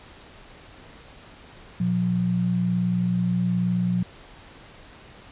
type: tone pair together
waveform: sine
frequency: 120 / 178.86 Hz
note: B2 / F3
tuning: -49 / +42 cents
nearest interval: perfect fifth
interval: 691 cents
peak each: -27 / -21 dBFS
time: 1.8-4.03 s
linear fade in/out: 5 ms
effects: pink hiss -47 dBFS RMS until 5.31 s + resampled to 8000 Hz

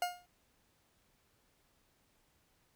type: tone with exponential decay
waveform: 40% pulse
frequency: 712 Hz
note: F5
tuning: 33 cents sharp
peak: -28 dBFS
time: 0.02-0.26 s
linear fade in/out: 2 ms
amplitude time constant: 52 ms
effects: pink hiss -73 dBFS RMS until 2.75 s

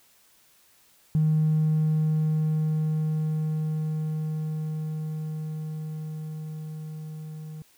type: tone with level ramp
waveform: triangle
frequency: 155.56 Hz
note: D#3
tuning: in tune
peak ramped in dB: -15 to -34 dBFS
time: 1.15-7.62 s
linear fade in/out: 0 ms
effects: tanh soft clip ceiling -16 dBFS + white hiss -60 dBFS RMS until 7.77 s

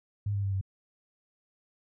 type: tone with pitch steps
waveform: sine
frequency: 102.3 / 100.19 / 98.13 / 96.11 Hz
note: G#2 / G2 / G2 / G2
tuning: -26 / +38 / +2 / -34 cents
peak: -27 dBFS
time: 0.26-0.612 s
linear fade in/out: 5 ms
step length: 88 ms
effects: none

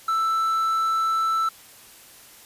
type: tone with quantisation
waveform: triangle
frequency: 1324 Hz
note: E6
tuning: 7 cents sharp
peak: -18 dBFS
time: 0.08-1.49 s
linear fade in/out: 5 ms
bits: 8
effects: white hiss -48 dBFS RMS until 2.45 s + resampled to 32000 Hz

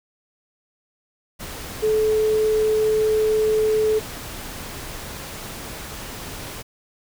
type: tone in noise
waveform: sine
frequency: 432.7 Hz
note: A4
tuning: 29 cents flat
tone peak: -16 dBFS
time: 1.82-4 s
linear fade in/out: 20 ms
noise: pink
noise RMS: -34 dBFS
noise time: 1.39-6.63 s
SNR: +15 dB
effects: none

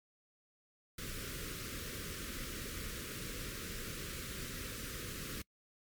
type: band-stop noise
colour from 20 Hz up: pink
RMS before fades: -43 dBFS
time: 0.98-5.42 s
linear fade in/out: 5 ms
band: 540 to 1200 Hz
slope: 48 dB/octave
effects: noise-tail reverb RT60 0.1 s tail -25 dB re dry + MP3 96 kbps

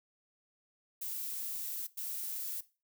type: noise bursts at uneven times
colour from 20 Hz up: violet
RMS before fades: -39 dBFS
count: 2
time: 1.01-1.87 / 1.97-2.61 s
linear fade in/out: 10 ms
effects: noise-tail reverb RT60 0.3 s tail -17 dB re dry

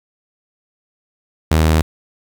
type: tone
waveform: sawtooth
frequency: 79.1 Hz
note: D#2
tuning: 29 cents sharp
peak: -7 dBFS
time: 1.51-1.82 s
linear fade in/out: 5 ms
effects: 7-bit

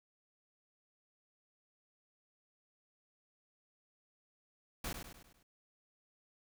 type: noise with echo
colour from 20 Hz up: pink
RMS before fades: -40 dBFS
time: 4.84-4.93 s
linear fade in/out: 5 ms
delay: 100 ms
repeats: 5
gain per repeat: -6 dB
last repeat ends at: 5.43 s
effects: none

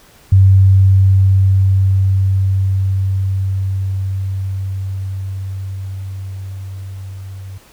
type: tone with level ramp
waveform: sine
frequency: 96.1 Hz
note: G2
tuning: 34 cents flat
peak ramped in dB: -4 to -27 dBFS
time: 0.32-7.58 s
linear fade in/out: 5 ms
effects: pink hiss -46 dBFS RMS until 7.72 s

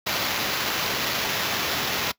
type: noise with sample-and-hold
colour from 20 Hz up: blue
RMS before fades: -26 dBFS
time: 0.06-2.12 s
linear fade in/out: 10 ms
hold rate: 8820 Hz
effects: noise-tail reverb RT60 0.1 s tail -20 dB re dry + high-pass 80 Hz 12 dB/octave

